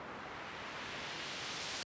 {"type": "noise with low-pass filter sweep", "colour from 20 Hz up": "white", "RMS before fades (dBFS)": -44, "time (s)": [0, 1.83], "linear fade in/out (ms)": 0, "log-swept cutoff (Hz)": [1300, 5600], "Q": 0.88, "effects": ["high-pass 80 Hz 12 dB/octave", "resampled to 16000 Hz"]}